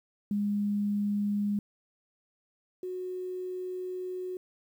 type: tone pair in turn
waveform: sine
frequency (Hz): 204.9 / 367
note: G#3 / F#4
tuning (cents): -23 / -14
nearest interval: minor seventh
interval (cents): 1009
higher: second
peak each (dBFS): -26 / -33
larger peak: first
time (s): 0.31-1.59 / 2.83-4.37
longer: second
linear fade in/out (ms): 2
effects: 10-bit